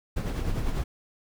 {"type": "noise with tremolo", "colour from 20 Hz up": "brown", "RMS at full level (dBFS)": -26, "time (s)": [0.16, 0.84], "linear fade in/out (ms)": 10, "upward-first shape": "sine", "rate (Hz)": 10, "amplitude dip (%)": 45, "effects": []}